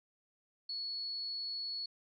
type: tone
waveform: sine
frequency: 4388 Hz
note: C#8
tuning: 18 cents flat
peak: -37 dBFS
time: 0.69-1.86 s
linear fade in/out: 5 ms
effects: none